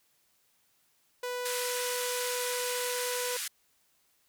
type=tone; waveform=sawtooth; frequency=493.9 Hz; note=B4; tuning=in tune; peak=-29 dBFS; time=1.23-3.37 s; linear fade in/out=5 ms
type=band-pass noise; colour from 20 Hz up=white; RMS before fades=-36 dBFS; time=1.45-3.48 s; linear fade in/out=5 ms; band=1300 to 12000 Hz; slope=24 dB/octave
effects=white hiss -70 dBFS RMS until 4.28 s